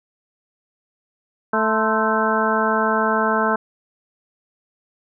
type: harmonic tone with a mistuned harmonic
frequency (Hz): 220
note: A3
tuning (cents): 0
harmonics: 1 / 2 / 3 / 4 / 5 / 6 / 7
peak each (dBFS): -24 / -24 / -24 / -24 / -24 / -24 / -24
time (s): 1.53-3.56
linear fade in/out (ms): 5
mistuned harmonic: 5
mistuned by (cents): -75
effects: none